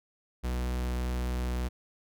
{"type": "tone", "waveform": "45% pulse", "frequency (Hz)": 61.74, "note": "B1", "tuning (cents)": 0, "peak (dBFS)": -29, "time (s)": [0.43, 1.69], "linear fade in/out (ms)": 20, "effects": []}